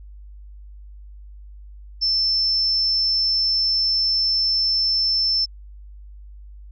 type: tone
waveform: sine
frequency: 5310 Hz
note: E8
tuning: 12 cents sharp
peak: -17 dBFS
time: 2.01-5.46 s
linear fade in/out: 20 ms
effects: added 50 Hz sine -38 dBFS peak until 6.71 s